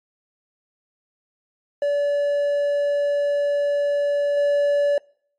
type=tone with level steps; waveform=triangle; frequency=575 Hz; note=D5; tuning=37 cents flat; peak=-16 / -14 dBFS; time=1.82-4.98 s; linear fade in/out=2 ms; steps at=4.37 s; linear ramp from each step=2 ms; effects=noise-tail reverb RT60 0.6 s tail -26 dB re dry + MP3 48 kbps